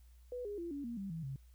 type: tone with pitch steps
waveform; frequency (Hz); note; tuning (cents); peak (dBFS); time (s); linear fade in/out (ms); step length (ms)
sine; 493.9 / 410.5 / 341.3 / 283.7 / 235.8 / 196 / 162.93 / 135.43; B4 / G#4 / F4 / C#4 / A#3 / G3 / E3 / C#3; 0 / -20 / -40 / +40 / +20 / 0 / -20 / -40; -39; 0.32-1.36; 2; 130
effects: added 60 Hz sine -57 dBFS peak until 1.54 s + white hiss -74 dBFS RMS until 1.54 s

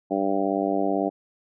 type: harmonic tone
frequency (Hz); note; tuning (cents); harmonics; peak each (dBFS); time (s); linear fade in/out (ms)
98; G2; 0; 2 / 3 / 4 / 5 / 6 / 7 / 8; -31 / -26 / -29 / -32 / -30 / -28 / -32; 0.1-1.1; 20
effects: none

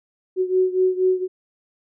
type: beating tone pair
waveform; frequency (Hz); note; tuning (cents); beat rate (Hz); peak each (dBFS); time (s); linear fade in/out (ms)
sine; 370 / 374.2; F#4 / F#4; 0 / +20; 4.2; -18 / -21; 0.36-1.28; 50
effects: none

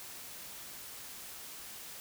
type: silence
effects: white hiss -47 dBFS RMS until 2 s

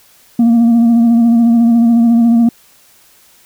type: tone with vibrato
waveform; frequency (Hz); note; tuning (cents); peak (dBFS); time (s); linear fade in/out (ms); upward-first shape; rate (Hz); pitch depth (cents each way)
sine; 233.1; A#3; 0; -3; 0.39-2.49; 5; sine; 14; 32
effects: tanh soft clip ceiling -5 dBFS + white hiss -47 dBFS RMS until 3.45 s

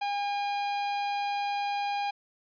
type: tone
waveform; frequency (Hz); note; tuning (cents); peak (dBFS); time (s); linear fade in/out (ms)
45% pulse; 811; G#5; -41; -28; 0.01-2.11; 10
effects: resampled to 11025 Hz

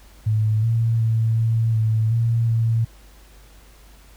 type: tone with pitch steps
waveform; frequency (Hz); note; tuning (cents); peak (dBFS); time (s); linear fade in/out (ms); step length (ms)
sine; 108.4 / 114.4 / 112.5 / 113.4 / 110.5 / 115.6 / 113.9; A2 / A#2 / A2 / A#2 / A2 / A#2 / A#2; -25 / -32 / +39 / -47 / +8 / -14 / -40; -16; 0.26-2.85; 10; 370
effects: added 50 Hz sine -46 dBFS peak until 4.16 s + pink hiss -52 dBFS RMS until 4.16 s

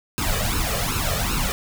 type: noise with flanger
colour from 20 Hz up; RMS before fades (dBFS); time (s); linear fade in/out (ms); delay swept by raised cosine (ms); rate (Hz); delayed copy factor
pink; -23; 0.18-1.52; 0; 0.74 to 1.69; 2.6; +0.85
effects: none

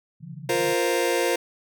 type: band-pass noise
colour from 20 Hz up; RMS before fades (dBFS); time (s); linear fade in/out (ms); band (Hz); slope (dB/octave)
white; -39; 0.2-0.74; 10; 130 to 180; 96
type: chord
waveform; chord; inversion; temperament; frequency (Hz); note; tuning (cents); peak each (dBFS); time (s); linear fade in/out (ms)
sawtooth; F suspended fourth; none; just; 349.2 / 465.6 / 523.8; F4 / Bb4 / C5; 0 / -2 / +2; -21; 0.49-1.36; 5
effects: none

